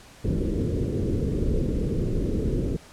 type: low-pass noise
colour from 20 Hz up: pink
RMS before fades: -25 dBFS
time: 0.24-2.77 s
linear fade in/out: 10 ms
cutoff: 490 Hz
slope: 48 dB/octave
effects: pink hiss -49 dBFS RMS until 2.92 s + low-pass 10000 Hz 12 dB/octave